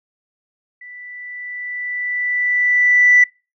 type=tone with level ramp; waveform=sine; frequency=1975.5 Hz; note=B6; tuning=in tune; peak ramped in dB=-35 to -6 dBFS; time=0.81-3.24 s; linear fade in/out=5 ms; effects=noise-tail reverb RT60 0.3 s tail -25 dB re dry + tanh soft clip ceiling -2 dBFS